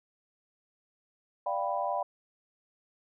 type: chord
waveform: sine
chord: G dominant seventh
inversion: second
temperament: equal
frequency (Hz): 587.3 / 698.5 / 784 / 987.8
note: D5 / F5 / G5 / B5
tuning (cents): 0 / 0 / 0 / 0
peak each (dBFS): -34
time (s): 1.46-2.03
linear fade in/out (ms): 5
effects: none